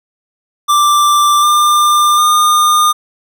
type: tone with pitch steps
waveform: square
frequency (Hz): 1178 / 1196.5 / 1215.3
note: D6 / D6 / D#6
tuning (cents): +5 / +32 / -41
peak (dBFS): -8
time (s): 0.68-2.93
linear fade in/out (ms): 20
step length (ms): 750
effects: none